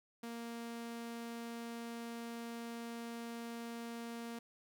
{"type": "tone", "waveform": "sawtooth", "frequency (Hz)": 233.1, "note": "A#3", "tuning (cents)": 0, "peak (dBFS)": -39, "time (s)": [0.23, 4.39], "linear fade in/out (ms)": 5, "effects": []}